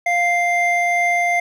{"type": "tone pair together", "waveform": "triangle", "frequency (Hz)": [698.5, 2093], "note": ["F5", "C7"], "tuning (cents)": [0, 0], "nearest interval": "octave + perfect fifth", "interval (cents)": 1900, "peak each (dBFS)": -16, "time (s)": [0.06, 1.4], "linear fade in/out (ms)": 5, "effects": []}